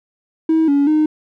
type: tone with pitch steps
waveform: triangle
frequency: 320.7 / 283.2 / 307.6 Hz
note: E4 / C#4 / D#4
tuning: -48 / +37 / -20 cents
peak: -8 dBFS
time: 0.49-1.06 s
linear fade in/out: 5 ms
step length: 190 ms
effects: tanh soft clip ceiling -7 dBFS